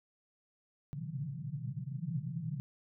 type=band-pass noise; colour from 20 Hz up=pink; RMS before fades=-39 dBFS; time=0.93-2.6 s; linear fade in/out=0 ms; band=120 to 180 Hz; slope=96 dB/octave; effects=none